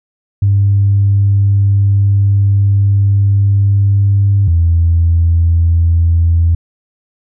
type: tone pair in turn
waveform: sine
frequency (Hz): 99.8 / 83.92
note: G2 / E2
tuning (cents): +32 / +31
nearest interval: minor third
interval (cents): 301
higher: first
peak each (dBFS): -6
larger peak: neither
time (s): 0.42-4.48 / 4.48-6.55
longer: first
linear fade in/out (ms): 5
effects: tanh soft clip ceiling -2 dBFS